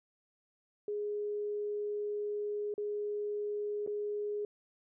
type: tone with dropouts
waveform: sine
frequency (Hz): 415.3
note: G#4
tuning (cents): 0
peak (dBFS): -33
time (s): 0.88-4.45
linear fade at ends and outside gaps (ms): 2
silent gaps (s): 2.74-2.779 / 3.864-3.874
effects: none